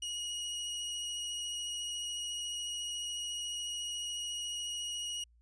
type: tone with vibrato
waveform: sawtooth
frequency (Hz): 2894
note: F#7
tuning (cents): -39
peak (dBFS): -33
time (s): 0.02-5.24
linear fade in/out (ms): 5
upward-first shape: sine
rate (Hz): 14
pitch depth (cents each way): 11
effects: added 58 Hz sine -62 dBFS peak until 5.41 s + resampled to 24000 Hz